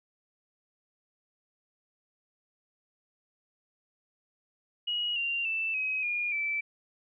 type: tone with pitch steps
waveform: sine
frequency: 2900 / 2774 / 2653 / 2538 / 2427 / 2322 Hz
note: F#7 / F7 / E7 / D#7 / D#7 / D7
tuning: -35 / -12 / +10 / +34 / -44 / -20 cents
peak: -28 dBFS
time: 4.87-6.61 s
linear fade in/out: 10 ms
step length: 290 ms
effects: none